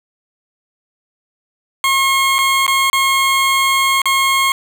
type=tone with dropouts; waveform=20% pulse; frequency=1080 Hz; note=C#6; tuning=45 cents flat; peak=-7 dBFS; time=1.84-4.52 s; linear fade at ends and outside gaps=1 ms; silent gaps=2.384-2.388 / 2.666-2.679 / 2.9-2.93 / 4.018-4.056 s; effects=none